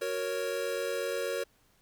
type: chord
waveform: square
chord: F# major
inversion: none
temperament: equal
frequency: 370 / 466.2 / 554.4 Hz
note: F#4 / A#4 / C#5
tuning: 0 / 0 / 0 cents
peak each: -39 / -35 / -35 dBFS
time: 0.01-1.44 s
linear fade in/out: 10 ms
effects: pink hiss -67 dBFS RMS until 1.81 s